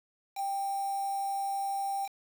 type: tone with quantisation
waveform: sine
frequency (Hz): 789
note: G5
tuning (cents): +11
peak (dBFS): -30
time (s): 0.35-2.09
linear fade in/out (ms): 50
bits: 7
effects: none